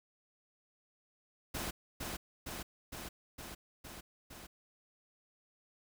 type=noise with echo; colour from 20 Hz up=pink; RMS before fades=-39 dBFS; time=1.54-1.71 s; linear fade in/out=10 ms; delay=460 ms; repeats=6; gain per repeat=-2 dB; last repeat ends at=4.47 s; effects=none